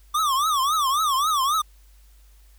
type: tone with vibrato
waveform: square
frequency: 1161 Hz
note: D6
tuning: 20 cents flat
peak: -20 dBFS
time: 0.14-1.62 s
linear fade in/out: 10 ms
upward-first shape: triangle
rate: 3.7 Hz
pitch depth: 220 cents each way
effects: added 50 Hz sine -49 dBFS peak until 2.58 s + white hiss -61 dBFS RMS until 2.58 s